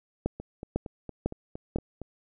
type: two click trains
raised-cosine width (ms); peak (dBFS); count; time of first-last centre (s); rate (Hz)
2; -13 / -24; 4 / 8; 0.26-1.76 / 0.4-2.017; 2 / 4.33
effects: none